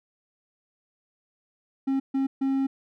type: tone bursts at uneven times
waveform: triangle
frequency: 269.7 Hz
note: C#4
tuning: 47 cents flat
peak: -20 dBFS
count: 3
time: 1.87-2 / 2.14-2.27 / 2.41-2.67 s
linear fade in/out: 10 ms
effects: none